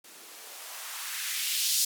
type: noise with band-pass filter sweep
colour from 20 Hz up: violet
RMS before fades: -33 dBFS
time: 0.04-1.85 s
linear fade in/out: 5 ms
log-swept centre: 240 to 4900 Hz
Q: 1.4
effects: none